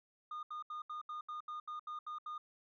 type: tone bursts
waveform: sine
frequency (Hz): 1222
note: D#6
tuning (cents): -32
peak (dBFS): -38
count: 11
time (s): 0.31-2.38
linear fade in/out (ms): 5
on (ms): 120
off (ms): 75
effects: tanh soft clip ceiling -40 dBFS